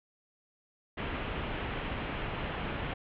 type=low-pass noise; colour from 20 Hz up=pink; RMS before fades=-36 dBFS; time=0.97-2.94 s; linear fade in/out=10 ms; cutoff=3200 Hz; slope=48 dB/octave; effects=none